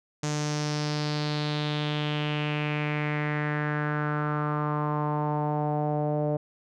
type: tone with low-pass filter sweep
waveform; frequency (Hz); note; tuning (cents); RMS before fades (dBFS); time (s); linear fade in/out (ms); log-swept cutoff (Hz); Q
sawtooth; 149.5; D3; +31; -28; 0.23-6.37; 5; 6600 to 600; 3.8
effects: none